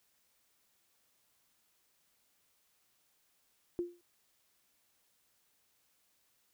sine tone with exponential decay, 349.2 Hz, F4, in tune, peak -29 dBFS, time 3.79-4.01 s, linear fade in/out 0 ms, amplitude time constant 47 ms, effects white hiss -74 dBFS RMS until 6.53 s

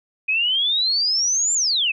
sine exponential two-way sweep, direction up then down, 2489 to 7360 to 2489 Hz, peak -17 dBFS, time 0.28-1.92 s, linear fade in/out 10 ms, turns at 1.54 s, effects none

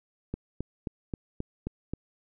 click train, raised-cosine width 3 ms, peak -19 dBFS, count 7, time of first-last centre 0.34-1.936 s, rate 3.76 Hz, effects none

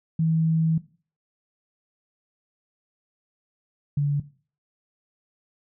sine tone pair in turn, 161.4 / 143.79 Hz, E3 / D3, -36 / -36 cents, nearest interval major second, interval 200 cents, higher first, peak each -19 dBFS, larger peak neither, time 0.19-0.78 / 3.97-4.2 s, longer first, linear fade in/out 5 ms, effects noise-tail reverb RT60 0.4 s tail -17 dB re dry

